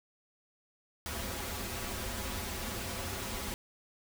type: noise with comb filter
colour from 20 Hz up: pink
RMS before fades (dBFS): -38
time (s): 1.06-3.54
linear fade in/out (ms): 0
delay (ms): 6.6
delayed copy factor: -0.9
effects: none